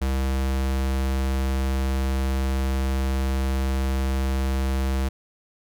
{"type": "tone", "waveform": "square", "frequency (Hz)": 66.4, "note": "C2", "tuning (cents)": 26, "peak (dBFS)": -22, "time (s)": [0.01, 5.09], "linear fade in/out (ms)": 10, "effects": []}